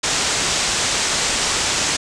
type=low-pass noise; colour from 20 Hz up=white; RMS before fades=-20 dBFS; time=0.03-1.97 s; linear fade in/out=10 ms; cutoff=8200 Hz; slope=48 dB/octave; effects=none